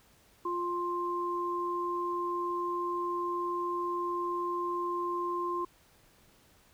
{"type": "tone pair together", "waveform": "sine", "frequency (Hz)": [350, 1051.1], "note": ["F4", "C6"], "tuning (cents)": [4, 8], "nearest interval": "octave + perfect fifth", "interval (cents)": 1904, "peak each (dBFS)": [-34, -32], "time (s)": [0.45, 5.65], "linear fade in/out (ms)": 5, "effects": ["pink hiss -63 dBFS RMS until 6.73 s"]}